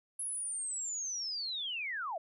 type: linear sweep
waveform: sine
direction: down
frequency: 10740 to 599 Hz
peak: -35 dBFS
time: 0.19-2.18 s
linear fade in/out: 5 ms
effects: none